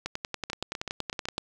two click trains, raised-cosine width 0.2 ms, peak -14 / -16 dBFS, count 15 / 8, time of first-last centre 0.06-1.381 / 0.5-1.381 s, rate 10.6 / 7.95 Hz, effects none

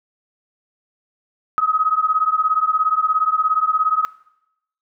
sine beating tone pair, 1260 / 1277 Hz, D#6 / D#6, +21 / +45 cents, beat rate 17 Hz, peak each -18 dBFS, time 1.58-4.05 s, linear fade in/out 0 ms, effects noise-tail reverb RT60 0.8 s tail -20 dB re dry

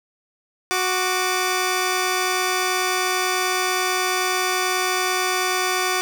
10% pulse tone pair together, 368.5 / 1174.7 Hz, F#4 / D6, -7 / 0 cents, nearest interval octave + minor sixth, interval 2007 cents, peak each -13 / -16 dBFS, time 0.71-6.01 s, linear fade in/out 0 ms, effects none

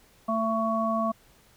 harmonic tone, 223.4 Hz, A3, 27 cents sharp, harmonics 1 / 3 / 5, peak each -28 / -28 / -28 dBFS, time 0.28-1.12 s, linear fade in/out 10 ms, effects pink hiss -59 dBFS RMS until 1.56 s

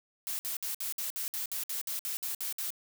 blue noise bursts, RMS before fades -35 dBFS, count 14, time 0.27-2.704 s, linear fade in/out 0 ms, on 120 ms, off 58 ms, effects none

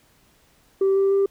sine tone with pitch steps, 388 / 391.2 / 394.3 Hz, G4 / G4 / G4, -18 / -4 / +10 cents, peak -14 dBFS, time 0.81-1.26 s, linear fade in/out 5 ms, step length 150 ms, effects tanh soft clip ceiling -14 dBFS + pink hiss -59 dBFS RMS until 1.3 s

